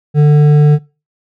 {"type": "tone with hard clipping", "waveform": "triangle", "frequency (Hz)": 148.4, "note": "D3", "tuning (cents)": 18, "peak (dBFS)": -6, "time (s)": [0.14, 0.79], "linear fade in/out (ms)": 50, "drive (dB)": 11, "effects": ["noise-tail reverb RT60 0.3 s tail -21 dB re dry"]}